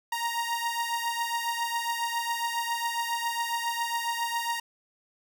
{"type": "beating tone pair", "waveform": "sawtooth", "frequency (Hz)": [932.3, 939.6], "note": ["A#5", "A#5"], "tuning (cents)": [0, 13], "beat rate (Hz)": 7.3, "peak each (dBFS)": [-26, -29], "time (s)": [0.12, 4.6], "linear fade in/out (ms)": 5, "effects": []}